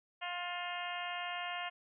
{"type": "harmonic tone with a mistuned harmonic", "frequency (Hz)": 353, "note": "F4", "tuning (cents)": 19, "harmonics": [2, 3, 4, 5, 6, 7, 8, 9], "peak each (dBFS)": [-42, -45, -47, -46, -46, -49, -45, -51], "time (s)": [0.21, 1.7], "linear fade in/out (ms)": 20, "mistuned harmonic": 7, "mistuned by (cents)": 33, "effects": []}